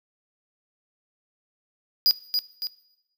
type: tone with echo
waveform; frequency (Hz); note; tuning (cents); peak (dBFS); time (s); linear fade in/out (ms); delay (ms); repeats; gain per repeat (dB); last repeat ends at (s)
square; 4901; D#8; -27; -16; 2.06-2.11; 0; 280; 2; -6; 2.67
effects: noise-tail reverb RT60 0.8 s tail -18 dB re dry